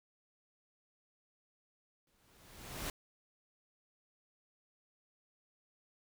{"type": "noise with exponential growth", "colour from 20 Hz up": "pink", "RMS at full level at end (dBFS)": -38, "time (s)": [2.07, 2.9], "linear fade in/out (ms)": 2, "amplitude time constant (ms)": 180, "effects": []}